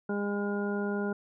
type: harmonic tone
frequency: 203.4 Hz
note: G#3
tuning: 36 cents flat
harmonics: 1 / 2 / 3 / 4 / 5 / 7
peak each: -31 / -33 / -41 / -42 / -47 / -39 dBFS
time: 0.09-1.13 s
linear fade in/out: 5 ms
effects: none